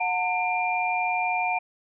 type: tone cluster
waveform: sine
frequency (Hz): 727 / 903 / 2385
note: F#5 / A5 / D7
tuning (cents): -31 / +45 / +26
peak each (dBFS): -26 / -29 / -27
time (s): 0-1.59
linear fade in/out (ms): 10
effects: none